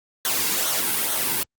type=noise with flanger; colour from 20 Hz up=white; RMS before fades=-23 dBFS; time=0.25-1.43 s; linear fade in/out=0 ms; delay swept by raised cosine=0.4 to 1.7 ms; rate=2.3 Hz; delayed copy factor=-0.6; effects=Opus 48 kbps